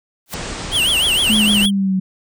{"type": "noise with exponential growth", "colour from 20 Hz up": "white", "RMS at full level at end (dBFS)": -24, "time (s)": [0.26, 0.34], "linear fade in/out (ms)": 1, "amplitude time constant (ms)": 16}
{"type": "low-pass noise", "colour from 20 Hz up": "pink", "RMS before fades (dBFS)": -27, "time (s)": [0.33, 1.66], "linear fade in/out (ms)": 5, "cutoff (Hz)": 8900, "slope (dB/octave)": 96}
{"type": "tone with vibrato", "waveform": "square", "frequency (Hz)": 3029, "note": "F#7", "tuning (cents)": 40, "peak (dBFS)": -14, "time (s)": [0.71, 1.71], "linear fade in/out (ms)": 50, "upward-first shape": "triangle", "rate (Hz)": 6.5, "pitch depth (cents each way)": 220}
{"type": "exponential sweep", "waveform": "sine", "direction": "down", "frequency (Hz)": [218.1, 186.7], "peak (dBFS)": -14, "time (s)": [1.29, 2], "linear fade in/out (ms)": 10}
{"effects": []}